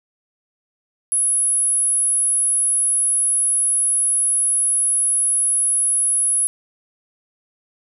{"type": "tone", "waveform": "sine", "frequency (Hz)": 10690, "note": "E9", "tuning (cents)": 23, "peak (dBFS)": -15, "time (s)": [1.12, 6.47], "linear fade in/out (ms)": 0, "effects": []}